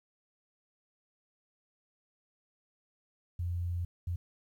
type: tone bursts at uneven times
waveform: sine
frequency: 87.31 Hz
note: F2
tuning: in tune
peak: -31 dBFS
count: 2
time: 3.39-3.85 / 4.07-4.16 s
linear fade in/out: 5 ms
effects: 11-bit